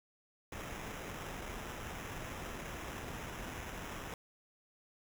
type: noise with sample-and-hold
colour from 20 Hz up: pink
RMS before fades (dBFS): -44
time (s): 0.52-4.14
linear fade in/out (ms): 2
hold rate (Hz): 4410
effects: none